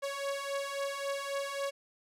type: beating tone pair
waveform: sawtooth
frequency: 554.4 / 558.1 Hz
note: C#5 / C#5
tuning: 0 / +12 cents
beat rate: 3.7 Hz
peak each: -34 / -32 dBFS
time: 0.02-1.71 s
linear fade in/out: 20 ms
effects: low-pass 11000 Hz 12 dB/octave